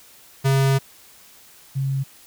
square / sine tone pair in turn, 135.6 / 135.6 Hz, C#3 / C#3, -38 / -38 cents, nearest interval unison, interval 0 cents, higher neither, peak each -16 / -20 dBFS, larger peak first, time 0.44-0.79 / 1.75-2.04 s, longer first, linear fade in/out 20 ms, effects white hiss -49 dBFS RMS until 2.26 s

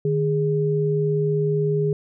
sine tone pair together, 152.7 / 412.5 Hz, D#3 / G#4, -32 / -12 cents, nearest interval octave + perfect fourth, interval 1720 cents, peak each -21 dBFS, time 0.05-1.93 s, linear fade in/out 2 ms, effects none

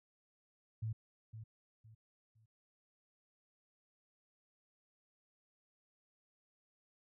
sine tone with echo, 110.6 Hz, A2, 9 cents sharp, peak -36 dBFS, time 0.82-0.93 s, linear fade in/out 10 ms, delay 510 ms, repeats 3, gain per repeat -10 dB, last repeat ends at 2.46 s, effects none

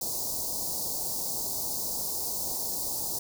white band-stop noise, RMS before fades -32 dBFS, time 0.01-3.19 s, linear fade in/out 5 ms, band 960 to 4400 Hz, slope 48 dB/octave, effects none

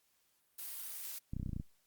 blue noise, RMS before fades -44 dBFS, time 0.58-1.19 s, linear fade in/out 10 ms
clicks, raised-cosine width 5 ms, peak -27 dBFS, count 9, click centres 1.335 / 1.366 / 1.398 / 1.43 / 1.462 / 1.493 / 1.532 / 1.564 / 1.599 s
effects white hiss -75 dBFS RMS until 1.86 s + Opus 48 kbps

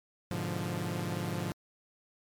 sawtooth chord, G# diminished seventh, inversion none, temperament equal, 103.83 / 123.47 / 146.83 / 174.61 Hz, G#2 / B2 / D3 / F3, 0 / 0 / 0 / 0 cents, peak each -34 / -37 / -35 / -32 dBFS, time 0.31-1.52 s, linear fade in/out 0 ms, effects MP3 96 kbps

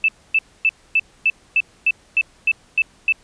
sine tone bursts, 2637 Hz, E7, in tune, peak -12 dBFS, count 11, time 0.04-3.124 s, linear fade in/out 2 ms, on 44 ms, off 260 ms, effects pink hiss -53 dBFS RMS until 3.23 s + resampled to 22050 Hz

